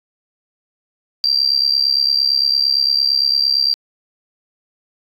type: tone with amplitude modulation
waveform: sine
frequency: 4714 Hz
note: D8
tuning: 6 cents sharp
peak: -8 dBFS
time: 1.24-3.74 s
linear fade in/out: 0 ms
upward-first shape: sine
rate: 68.8 Hz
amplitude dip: 90%
effects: tanh soft clip ceiling -5 dBFS